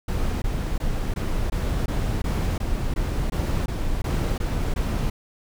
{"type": "noise bursts", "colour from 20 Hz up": "brown", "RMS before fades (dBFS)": -24, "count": 14, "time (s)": [0.08, 5.1], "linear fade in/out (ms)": 5, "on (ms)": 340, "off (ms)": 20, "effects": []}